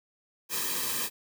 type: noise with comb filter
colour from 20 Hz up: white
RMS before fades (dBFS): -31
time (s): 0.49-1.1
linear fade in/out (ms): 50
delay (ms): 1.4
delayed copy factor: -0.8
effects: none